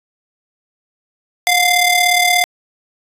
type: ring-modulated tone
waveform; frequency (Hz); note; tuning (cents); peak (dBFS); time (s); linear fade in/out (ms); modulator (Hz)
sawtooth; 1396.9; F6; 0; -4; 1.47-2.44; 0; 680
effects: resampled to 32000 Hz